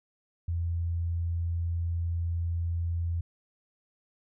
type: tone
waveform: sine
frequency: 84.8 Hz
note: E2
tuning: 50 cents sharp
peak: -27 dBFS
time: 0.48-3.21 s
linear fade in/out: 5 ms
effects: none